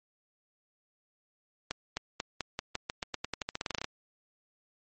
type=accelerating click train; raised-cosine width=0.2 ms; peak=-15 dBFS; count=21; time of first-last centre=1.71-3.844 s; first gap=260 ms; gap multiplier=0.89; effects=MP3 32 kbps